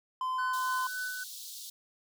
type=tone; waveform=triangle; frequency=1028 Hz; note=C6; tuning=31 cents flat; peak=-28 dBFS; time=0.21-0.87 s; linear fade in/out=2 ms
type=tone with tremolo; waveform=triangle; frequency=1500 Hz; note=F#6; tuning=23 cents sharp; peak=-31 dBFS; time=0.38-1.24 s; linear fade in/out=10 ms; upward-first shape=sine; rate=3.5 Hz; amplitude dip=40%
type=high-pass noise; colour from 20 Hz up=pink; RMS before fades=-44 dBFS; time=0.53-1.7 s; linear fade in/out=5 ms; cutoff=3500 Hz; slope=48 dB/octave
effects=none